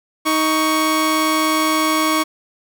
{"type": "tone pair together", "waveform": "sawtooth", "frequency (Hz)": [312.9, 1115], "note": ["D#4", "C#6"], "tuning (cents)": [10, 10], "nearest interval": "octave + minor seventh", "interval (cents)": 2200, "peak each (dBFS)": -14, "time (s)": [0.25, 2.24], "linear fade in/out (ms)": 20, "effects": []}